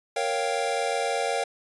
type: chord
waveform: square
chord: G half-diminished seventh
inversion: first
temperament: equal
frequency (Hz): 466.2 / 554.4 / 698.5 / 784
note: Bb4 / Db5 / F5 / G5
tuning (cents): 0 / 0 / 0 / 0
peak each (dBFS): -31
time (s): 0.16-1.44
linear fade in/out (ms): 5
effects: resampled to 24000 Hz